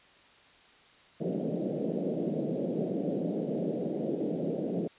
pink band-pass noise, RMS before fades -32 dBFS, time 1.2-4.88 s, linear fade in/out 10 ms, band 160 to 600 Hz, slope 48 dB/octave, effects white hiss -58 dBFS RMS until 4.98 s + resampled to 8000 Hz

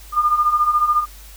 sine beating tone pair, 1200 / 1214 Hz, D6 / D#6, +37 / -43 cents, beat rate 14 Hz, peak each -20 / -15 dBFS, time 0.12-1.06 s, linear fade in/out 50 ms, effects added 50 Hz sine -39 dBFS peak until 1.36 s + white hiss -44 dBFS RMS until 1.36 s

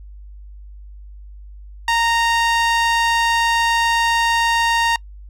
sawtooth tone with band-pass filter, 927 Hz, A#5, 10 cents flat, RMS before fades -17 dBFS, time 1.88-4.96 s, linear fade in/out 2 ms, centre 2100 Hz, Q 0.54, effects noise-tail reverb RT60 0.1 s tail -26 dB re dry + added 50 Hz sine -35 dBFS peak until 5.29 s

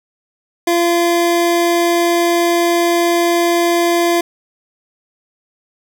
25% pulse tone, 343.1 Hz, F4, 31 cents flat, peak -8 dBFS, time 0.67-4.21 s, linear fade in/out 5 ms, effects none

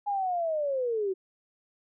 sine linear sweep, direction down, 830.6 to 367.5 Hz, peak -26 dBFS, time 0.06-1.14 s, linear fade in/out 20 ms, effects none

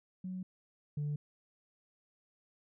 sine tone pair in turn, 185 / 147.12 Hz, F#3 / D3, 0 / +3 cents, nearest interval major third, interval 397 cents, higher first, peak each -37 / -31 dBFS, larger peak second, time 0.24-0.43 / 0.97-1.16 s, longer neither, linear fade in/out 5 ms, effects tanh soft clip ceiling -31 dBFS

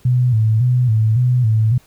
sine tone with vibrato, 117.1 Hz, A#2, 8 cents sharp, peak -11 dBFS, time 0.05-1.78 s, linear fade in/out 5 ms, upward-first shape square, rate 1.8 Hz, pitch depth 110 cents each way, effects pink hiss -52 dBFS RMS until 1.86 s

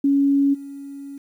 sine tone with level steps, 279.2 Hz, C#4, 13 cents sharp, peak -14 / -32 dBFS, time 0.04-1.18 s, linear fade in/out 5 ms, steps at 0.53 s, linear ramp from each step 20 ms, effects 9-bit

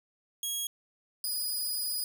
15% pulse tone pair in turn, 3300 / 4944 Hz, G#7 / D#8, -12 / -12 cents, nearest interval perfect fifth, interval 700 cents, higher second, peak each -24 dBFS, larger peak neither, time 0.43-0.67 / 1.24-2.04 s, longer second, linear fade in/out 2 ms, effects none

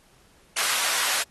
pink high-pass noise, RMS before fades -25 dBFS, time 0.56-1.23 s, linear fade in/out 10 ms, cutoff 1200 Hz, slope 12 dB/octave, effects pink hiss -59 dBFS RMS until 1.3 s + AAC 32 kbps

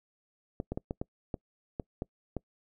clicks, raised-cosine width 2 ms, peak -20 dBFS, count 9, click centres 0.601 / 0.72 / 0.775 / 0.909 / 1.015 / 1.342 / 1.798 / 2.021 / 2.367 s, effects noise-tail reverb RT60 0.1 s tail -26 dB re dry

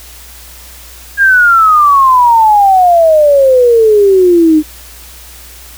sine exponential sweep, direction down, 1637 to 301.2 Hz, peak -3 dBFS, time 1.17-4.63 s, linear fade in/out 50 ms, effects added 60 Hz sine -35 dBFS peak until 5.77 s + white hiss -34 dBFS RMS until 5.77 s

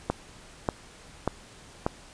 click train, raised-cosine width 1 ms, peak -10 dBFS, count 4, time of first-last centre 0.1-1.865 s, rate 1.7 Hz, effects pink hiss -50 dBFS RMS until 2.13 s + resampled to 22050 Hz

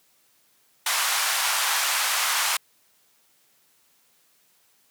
pink band-pass noise, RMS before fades -24 dBFS, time 0.86-2.57 s, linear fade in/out 5 ms, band 890 to 14000 Hz, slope 24 dB/octave, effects white hiss -63 dBFS RMS until 4.9 s + high-pass 100 Hz 12 dB/octave

